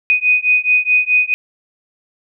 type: beating tone pair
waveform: sine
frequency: 2489 / 2493.7 Hz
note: D#7 / D#7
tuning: 0 / +3 cents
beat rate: 4.7 Hz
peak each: -14 dBFS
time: 0.1-1.34 s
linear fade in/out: 0 ms
effects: none